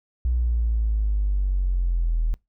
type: exponential sweep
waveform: triangle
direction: down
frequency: 61.74 to 39.5 Hz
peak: -15 dBFS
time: 0.25-2.34 s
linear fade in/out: 0 ms
effects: noise-tail reverb RT60 0.2 s tail -26 dB re dry + tanh soft clip ceiling -17 dBFS